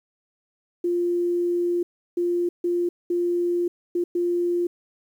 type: tone bursts at uneven times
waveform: sine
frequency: 349.2 Hz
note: F4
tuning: in tune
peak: -20 dBFS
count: 6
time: 0.84-1.83 / 2.17-2.49 / 2.64-2.89 / 3.1-3.68 / 3.95-4.04 / 4.15-4.67 s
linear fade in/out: 5 ms
effects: 9-bit